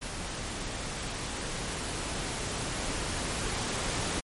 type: noise with level ramp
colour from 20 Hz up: pink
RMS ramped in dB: -37 to -31 dBFS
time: 0.01-4.21 s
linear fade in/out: 20 ms
effects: MP3 48 kbps